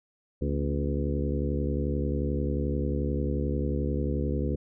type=harmonic tone with a mistuned harmonic; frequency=71.3 Hz; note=C#2; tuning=49 cents sharp; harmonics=1 / 2 / 3 / 4 / 5 / 6 / 7; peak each=-29 / -32 / -34 / -35 / -36 / -37 / -37 dBFS; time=0.41-4.56 s; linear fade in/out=10 ms; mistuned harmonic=3; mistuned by=+87 cents; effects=none